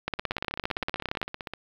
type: two click trains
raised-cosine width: 0.3 ms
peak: -18 / -11 dBFS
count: 22 / 21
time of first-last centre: 0.19-1.536 / 0.08-1.229 s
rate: 15.6 / 17.4 Hz
effects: low-pass 5000 Hz 12 dB/octave + 8-bit